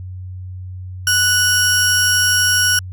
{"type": "tone pair together", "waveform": "30% pulse", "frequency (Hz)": [1480, 5588], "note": ["F#6", "F8"], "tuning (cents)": [0, 0], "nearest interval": "octave + major seventh", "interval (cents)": 2300, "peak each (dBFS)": -12, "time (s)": [1.07, 2.79], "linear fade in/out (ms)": 2, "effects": ["added 92 Hz sine -27 dBFS peak until 2.92 s"]}